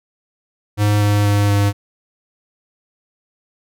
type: tone with pitch steps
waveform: square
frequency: 104 / 103.1 / 102.21 / 101.33 Hz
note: G#2 / G#2 / G#2 / G#2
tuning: +3 / -12 / -27 / -42 cents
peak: -13 dBFS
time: 0.77-1.73 s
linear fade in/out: 50 ms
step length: 240 ms
effects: none